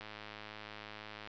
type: click train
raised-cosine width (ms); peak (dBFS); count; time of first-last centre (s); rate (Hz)
0.3; -30; 135; 0.01-1.274; 106
effects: resampled to 16000 Hz